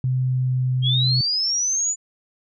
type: tone with pitch glide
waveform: sine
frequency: 128.6 to 127.86 Hz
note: C3 to C3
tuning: -30 to -40 cents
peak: -18 dBFS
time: 0.04-1.21 s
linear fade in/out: 2 ms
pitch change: -10 cents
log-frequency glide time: 0.21-0.56 s
type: linear sweep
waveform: sine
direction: up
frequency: 3200 to 7040 Hz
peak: -19 dBFS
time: 0.82-1.96 s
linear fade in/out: 50 ms
effects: none